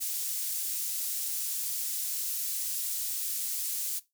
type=high-pass noise; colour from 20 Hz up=pink; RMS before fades=-33 dBFS; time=0-4 s; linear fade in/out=20 ms; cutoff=8100 Hz; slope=12 dB/octave; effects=noise-tail reverb RT60 0.2 s tail -18 dB re dry